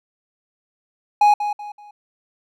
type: tone with echo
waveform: triangle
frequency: 830.6 Hz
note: G#5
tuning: in tune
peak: -8 dBFS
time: 1.21-1.34 s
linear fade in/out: 5 ms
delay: 190 ms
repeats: 3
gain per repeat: -10 dB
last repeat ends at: 1.91 s
effects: none